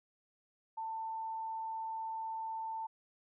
sine tone, 892 Hz, A5, 23 cents sharp, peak -37 dBFS, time 0.77-2.87 s, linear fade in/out 10 ms, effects none

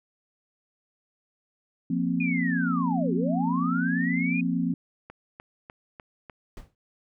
sine chord, F suspended fourth, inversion none, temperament equal, 174.61 / 233.1 / 261.6 Hz, F3 / Bb3 / C4, 0 / 0 / 0 cents, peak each -27 / -29 / -27 dBFS, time 1.9-4.74 s, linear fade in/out 5 ms
sine linear two-way sweep, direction down then up, 2489 to 347.5 to 2489 Hz, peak -29 dBFS, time 2.2-4.41 s, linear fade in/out 5 ms, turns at 3.14 s
click train, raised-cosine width 0.5 ms, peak -27 dBFS, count 5, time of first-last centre 5.1-6.298 s, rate 3.34 Hz
brown noise with exponential decay, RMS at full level -36 dBFS, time 6.57-6.75 s, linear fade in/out 1 ms, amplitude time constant 37 ms
effects none

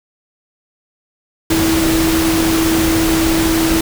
sine tone in noise, 325.2 Hz, E4, 23 cents flat, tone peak -13 dBFS, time 1.5-3.81 s, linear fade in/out 5 ms, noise pink, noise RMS -18 dBFS, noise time 1.5-3.81 s, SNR +2 dB, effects none

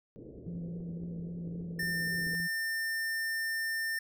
white low-pass noise, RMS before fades -48 dBFS, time 0.16-2.35 s, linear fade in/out 0 ms, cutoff 500 Hz, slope 48 dB/octave
sine tone with vibrato, 170.5 Hz, F3, 41 cents flat, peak -37 dBFS, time 0.46-2.48 s, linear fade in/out 20 ms, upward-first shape square, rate 3.7 Hz, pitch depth 14 cents each way
clicks, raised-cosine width 3 ms, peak -35 dBFS, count 10, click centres 0.466 / 0.553 / 0.804 / 1.035 / 1.476 / 1.613 / 1.831 / 2.268 / 2.336 / 2.401 s
square tone, 1800 Hz, A6, 39 cents sharp, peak -32 dBFS, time 1.79-3.99 s, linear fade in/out 5 ms
effects none

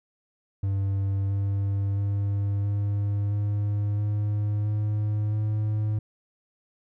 triangle tone with pitch steps, 98.1 / 99.3 / 100.51 / 101.74 / 102.98 / 104.23 / 105.51 / 106.79 Hz, G2 / G2 / G2 / G#2 / G#2 / G#2 / G#2 / G#2, +2 / +23 / +44 / -35 / -14 / +7 / +28 / +49 cents, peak -21 dBFS, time 0.63-5.99 s, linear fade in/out 5 ms, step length 670 ms, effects none

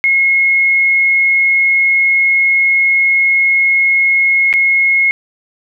sine tone with dropouts, 2165 Hz, C#7, 41 cents flat, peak -8 dBFS, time 0.04-5.11 s, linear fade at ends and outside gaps 0 ms, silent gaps 4.528-4.538 s, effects none

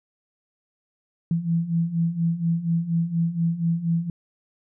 sine beating tone pair, 164.81 / 169.01 Hz, E3 / E3, 0 / +44 cents, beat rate 4.2 Hz, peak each -26 / -22 dBFS, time 1.31-4.1 s, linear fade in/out 2 ms, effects none

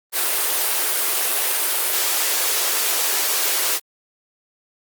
white high-pass noise, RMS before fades -20 dBFS, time 0.12-3.8 s, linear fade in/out 50 ms, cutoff 330 Hz, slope 48 dB/octave, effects Opus 32 kbps

